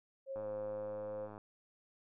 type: tone with pitch glide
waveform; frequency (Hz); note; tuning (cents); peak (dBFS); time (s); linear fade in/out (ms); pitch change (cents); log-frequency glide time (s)
sine; 539 to 526.1; C#5 to C5; -49 to +9; -39; 0.26-1.29; 50; -42; 0.42-0.47
type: click train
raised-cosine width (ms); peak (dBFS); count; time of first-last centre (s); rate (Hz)
1; -36; 108; 0.36-1.379; 105
effects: none